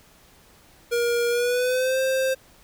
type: tone with pitch glide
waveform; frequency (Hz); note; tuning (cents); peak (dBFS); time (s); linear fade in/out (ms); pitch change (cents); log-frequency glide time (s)
square; 474.4 to 526.4; A#4 to C5; +30 to +10; -21; 0.91-2.35; 20; +180; 1.29-1.99
effects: pink hiss -54 dBFS RMS until 2.63 s